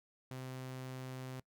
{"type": "tone", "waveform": "sawtooth", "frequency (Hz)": 129.5, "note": "C3", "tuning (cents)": -17, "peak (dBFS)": -39, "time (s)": [0.31, 1.4], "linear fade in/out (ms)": 2, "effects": ["noise-tail reverb RT60 0.1 s tail -22 dB re dry"]}